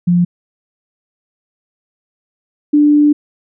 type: tone pair in turn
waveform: sine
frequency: 175.5 / 295.2 Hz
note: F3 / D4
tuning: +9 / +9 cents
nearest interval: major sixth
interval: 900 cents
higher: second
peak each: -8 / -6 dBFS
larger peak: second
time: 0.07-0.25 / 2.73-3.13 s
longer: second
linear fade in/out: 10 ms
effects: none